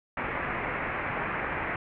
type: low-pass noise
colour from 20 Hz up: white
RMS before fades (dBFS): -32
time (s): 0.17-1.76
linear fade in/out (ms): 2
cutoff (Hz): 2300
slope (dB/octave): 48
effects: none